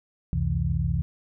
sine tone cluster, 66.1 / 87.1 / 128 / 162.2 Hz, C2 / F2 / C3 / E3, +18 / -4 / -38 / -28 cents, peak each -28 dBFS, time 0.33-1.02 s, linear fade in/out 0 ms, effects none

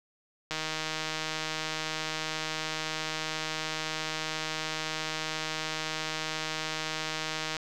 click train, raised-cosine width 0.2 ms, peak -15 dBFS, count 1109, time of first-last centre 0.51-7.567 s, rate 157 Hz, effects none

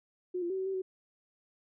sine tone with pitch steps, 362.5 / 345.4 / 381 / 378.2 / 385.2 / 375.1 Hz, F#4 / F4 / G4 / F#4 / G4 / F#4, -35 / -19 / -49 / +38 / -30 / +24 cents, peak -31 dBFS, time 0.34-0.82 s, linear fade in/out 10 ms, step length 80 ms, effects none

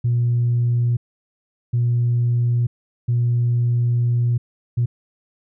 sine tone bursts at uneven times, 120 Hz, B2, 49 cents flat, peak -14 dBFS, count 4, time 0.04-0.97 / 1.73-2.67 / 3.08-4.38 / 4.77-4.86 s, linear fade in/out 10 ms, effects tanh soft clip ceiling -12 dBFS

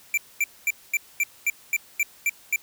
square tone bursts, 2349 Hz, D7, in tune, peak -20 dBFS, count 10, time 0.14-2.56 s, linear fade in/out 2 ms, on 35 ms, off 230 ms, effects white hiss -52 dBFS RMS until 2.62 s

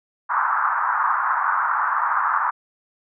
pink band-pass noise, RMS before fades -21 dBFS, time 0.29-2.51 s, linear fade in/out 20 ms, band 920 to 1500 Hz, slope 48 dB/octave, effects none

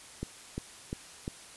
click train, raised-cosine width 3 ms, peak -21 dBFS, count 4, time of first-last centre 0.23-1.279 s, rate 2.86 Hz, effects white hiss -50 dBFS RMS until 1.56 s + resampled to 24000 Hz

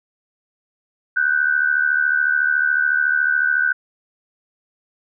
sine tone pair together, 1480 / 1553.9 Hz, F#6 / G6, 0 / -16 cents, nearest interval minor second, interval 84 cents, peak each -17 / -19 dBFS, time 1.16-3.73 s, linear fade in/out 10 ms, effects none

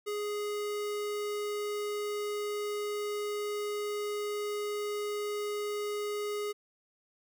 square tone, 415.3 Hz, G#4, in tune, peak -33 dBFS, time 0.06-6.53 s, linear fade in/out 20 ms, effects none

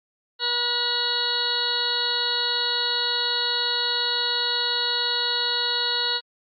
harmonic tone, 482.8 Hz, B4, 39 cents flat, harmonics 1 / 2 / 3 / 4 / 6 / 7 / 8 / 9, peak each -35 / -33 / -31 / -36 / -32 / -36 / -26 / -26 dBFS, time 0.39-6.21 s, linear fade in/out 50 ms, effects Opus 48 kbps

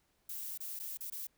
violet noise with dropouts, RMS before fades -42 dBFS, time 0.29-1.27 s, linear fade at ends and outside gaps 5 ms, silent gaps 0.577-0.603 / 0.792-0.798 / 0.973-1.006 / 1.101-1.121 s, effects pink hiss -75 dBFS RMS until 1.37 s

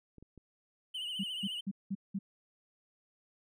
clicks, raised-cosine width 3 ms, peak -40 dBFS, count 3, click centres 0.183 / 0.226 / 0.377 s
triangle tone with vibrato, 2960 Hz, F#7, in tune, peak -35 dBFS, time 0.94-1.61 s, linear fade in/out 10 ms, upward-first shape triangle, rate 14 Hz, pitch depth 92 cents each way
sine tone bursts, 196 Hz, G3, in tune, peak -32 dBFS, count 5, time 1.19-2.19 s, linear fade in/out 10 ms, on 48 ms, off 190 ms
effects none

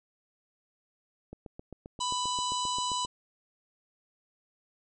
click train, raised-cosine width 2 ms, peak -29 dBFS, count 14, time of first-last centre 1.33-3.05 s, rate 7.56 Hz
harmonic tone, 994 Hz, B5, 11 cents sharp, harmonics 1 / 3 / 4 / 5 / 6 / 7 / 8, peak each -31 / -37 / -37 / -45 / -44 / -42 / -40 dBFS, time 2-3.06 s, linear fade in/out 10 ms
effects none

